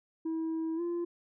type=tone with pitch glide; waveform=sine; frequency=323.5 to 344.7 Hz; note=E4 to F4; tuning=-32 to -23 cents; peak=-28 dBFS; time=0.25-1.05 s; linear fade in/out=10 ms; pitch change=+109 cents; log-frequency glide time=0.76-0.81 s; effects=tanh soft clip ceiling -30 dBFS